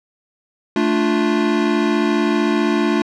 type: chord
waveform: square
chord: D minor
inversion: second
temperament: equal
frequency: 220 / 293.7 / 349.2 Hz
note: A3 / D4 / F4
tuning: 0 / 0 / 0 cents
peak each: -20 dBFS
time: 0.76-3.02 s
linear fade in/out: 2 ms
effects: low-pass 4000 Hz 12 dB/octave